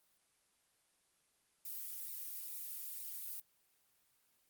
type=noise with flanger; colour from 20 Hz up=violet; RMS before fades=-45 dBFS; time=1.65-3.4 s; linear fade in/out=2 ms; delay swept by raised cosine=0.61 to 3.41 ms; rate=2.2 Hz; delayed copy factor=-0.85; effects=white hiss -75 dBFS RMS until 4.49 s + Opus 24 kbps